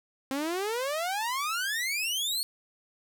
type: exponential sweep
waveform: sawtooth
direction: up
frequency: 261.6 to 4435 Hz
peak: -25 dBFS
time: 0.31-2.43 s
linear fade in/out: 0 ms
effects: none